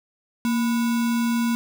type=tone with sample-and-hold; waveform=sine; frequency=233.1 Hz; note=A#3; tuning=in tune; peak=-19 dBFS; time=0.45-1.55 s; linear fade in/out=0 ms; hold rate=1225 Hz; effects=none